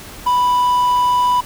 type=tone with quantisation; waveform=triangle; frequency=987.8 Hz; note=B5; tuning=in tune; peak=-10 dBFS; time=0.26-1.41 s; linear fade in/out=10 ms; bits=6; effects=pink hiss -35 dBFS RMS until 1.45 s